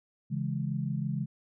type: chord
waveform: sine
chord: C# minor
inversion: none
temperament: equal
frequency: 138.59 / 164.81 / 207.7 Hz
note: C#3 / E3 / G#3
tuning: 0 / 0 / 0 cents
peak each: -32 / -34 / -35 dBFS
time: 0.3-1.26 s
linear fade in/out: 20 ms
effects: none